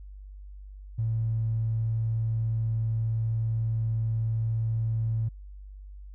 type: tone with tanh clipping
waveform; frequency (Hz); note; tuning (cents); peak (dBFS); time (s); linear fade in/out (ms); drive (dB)
triangle; 112.4; A2; +37; -24; 0.98-5.29; 10; 2
effects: added 49 Hz sine -41 dBFS peak until 6.14 s